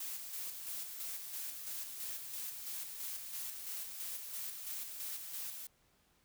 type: noise with tremolo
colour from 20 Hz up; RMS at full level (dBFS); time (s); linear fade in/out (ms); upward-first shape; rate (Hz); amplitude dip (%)
blue; -42; 0-5.67; 5; square; 3; 40
effects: pink hiss -72 dBFS RMS until 6.24 s